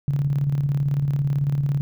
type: tone with tremolo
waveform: sine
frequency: 141.4 Hz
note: C#3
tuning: 35 cents sharp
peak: -17 dBFS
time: 0.08-1.81 s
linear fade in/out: 0 ms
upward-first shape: square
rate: 18 Hz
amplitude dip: 45%
effects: none